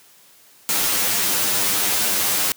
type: noise with comb filter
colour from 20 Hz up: white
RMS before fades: -20 dBFS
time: 0.69-2.52 s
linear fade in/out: 0 ms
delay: 10 ms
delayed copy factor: +0.95
effects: white hiss -51 dBFS RMS until 2.56 s + high-pass 100 Hz 12 dB/octave